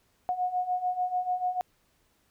sine beating tone pair, 723 / 729.8 Hz, F#5 / F#5, -40 / -24 cents, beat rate 6.8 Hz, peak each -32 / -28 dBFS, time 0.29-1.61 s, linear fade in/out 0 ms, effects pink hiss -69 dBFS RMS until 2.3 s

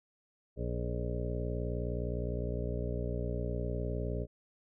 harmonic tone with a mistuned harmonic, 59.6 Hz, A#1, 39 cents sharp, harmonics 1 / 2 / 3 / 4 / 5 / 7 / 8 / 9 / 10, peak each -36 / -38 / -42 / -45 / -46 / -41 / -47 / -45 / -45 dBFS, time 0.56-4.27 s, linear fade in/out 50 ms, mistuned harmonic 10, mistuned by +22 cents, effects none

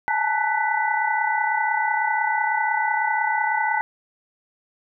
sine tone cluster, 841 / 871 / 907 / 1493 / 1980 Hz, G#5 / A5 / A#5 / F#6 / B6, +22 / -18 / -48 / +15 / +4 cents, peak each -26 dBFS, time 0.08-3.81 s, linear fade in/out 0 ms, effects none

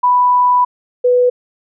sine tone pair in turn, 989 / 494.5 Hz, B5 / B4, +2 / +2 cents, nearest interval octave, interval 1200 cents, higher first, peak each -8 dBFS, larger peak neither, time 0.03-0.65 / 1.04-1.3 s, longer first, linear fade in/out 10 ms, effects none

